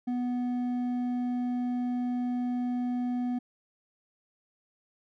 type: tone with hard clipping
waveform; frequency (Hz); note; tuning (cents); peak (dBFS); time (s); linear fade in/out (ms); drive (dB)
sine; 246.3; B3; -5; -29; 0.07-3.39; 10; 5
effects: none